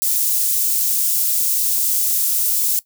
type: high-pass noise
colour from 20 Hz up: white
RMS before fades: -18 dBFS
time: 0.02-2.79 s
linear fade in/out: 0 ms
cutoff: 7900 Hz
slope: 12 dB/octave
effects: noise-tail reverb RT60 0.1 s tail -18 dB re dry